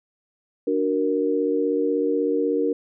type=chord; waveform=sine; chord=D augmented; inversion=none; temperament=equal; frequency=293.7 / 370 / 466.2 Hz; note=D4 / F#4 / A#4; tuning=0 / 0 / 0 cents; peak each=-24 / -26 / -22 dBFS; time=0.67-2.73 s; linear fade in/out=5 ms; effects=none